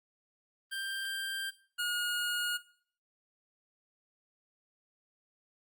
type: tone pair in turn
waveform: 25% pulse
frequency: 1581 / 1436.9 Hz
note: G6 / F6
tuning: +14 / +49 cents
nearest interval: major second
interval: 165 cents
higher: first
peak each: -31 / -27 dBFS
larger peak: second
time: 0.71-1.51 / 1.78-2.58 s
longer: neither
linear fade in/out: 20 ms
effects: noise-tail reverb RT60 0.5 s tail -18 dB re dry + Opus 32 kbps